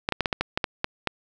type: clicks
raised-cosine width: 0.3 ms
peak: -7 dBFS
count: 10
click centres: 0.089 / 0.123 / 0.207 / 0.258 / 0.328 / 0.41 / 0.575 / 0.642 / 0.844 / 1.073 s
effects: none